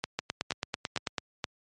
two click trains, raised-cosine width 0.2 ms, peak -12 / -12 dBFS, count 4 / 10, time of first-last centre 0.04-1.442 / 0.19-1.182 s, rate 2.14 / 9.07 Hz, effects high-pass 80 Hz 12 dB/octave + MP3 48 kbps

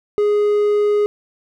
triangle tone, 415.3 Hz, G#4, in tune, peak -11 dBFS, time 0.18-1.06 s, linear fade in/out 0 ms, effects none

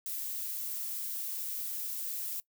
violet noise, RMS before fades -37 dBFS, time 0.06-2.4 s, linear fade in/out 0 ms, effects noise-tail reverb RT60 0.1 s tail -21 dB re dry

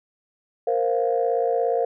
sine chord, Bb suspended second, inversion none, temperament equal, 466.2 / 523.3 / 698.5 Hz, Bb4 / C5 / F5, 0 / 0 / 0 cents, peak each -22 / -24 / -24 dBFS, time 0.67-1.85 s, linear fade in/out 5 ms, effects tanh soft clip ceiling -10 dBFS

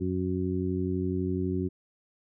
harmonic tone, 92 Hz, F#2, 9 cents flat, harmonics 1 / 2 / 3 / 4, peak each -32 / -32 / -32 / -32 dBFS, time 0-1.69 s, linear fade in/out 20 ms, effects none

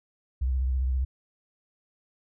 sine tone with vibrato, 64.6 Hz, C2, 21 cents flat, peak -23 dBFS, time 0.41-1.05 s, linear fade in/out 10 ms, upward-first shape sine, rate 15 Hz, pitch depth 77 cents each way, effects none

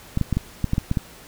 clicks, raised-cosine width 5 ms, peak -8 dBFS, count 9, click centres 0.174 / 0.213 / 0.327 / 0.37 / 0.643 / 0.734 / 0.781 / 0.914 / 0.972 s, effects pink hiss -45 dBFS RMS until 1.27 s

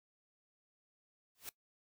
white noise with exponential growth, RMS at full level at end -41 dBFS, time 1.35-1.49 s, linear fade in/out 1 ms, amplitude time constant 29 ms, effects noise-tail reverb RT60 0.1 s tail -20 dB re dry

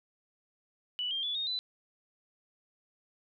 sine tone with pitch steps, 2960 / 3191 / 3440 / 3708 / 3997 Hz, F#7 / G7 / A7 / A#7 / B7, 0 / +30 / -40 / -10 / +20 cents, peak -31 dBFS, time 0.99-1.59 s, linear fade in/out 0 ms, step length 120 ms, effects none

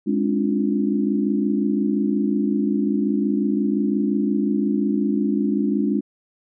sine chord, D half-diminished seventh, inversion second, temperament equal with one note detuned, 207.7 / 268.1 / 293.7 / 349.2 Hz, Ab3 / C4 / D4 / F4, 0 / +42 / 0 / 0 cents, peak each -21 / -25 / -23 / -27 dBFS, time 0.06-6.01 s, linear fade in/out 20 ms, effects none

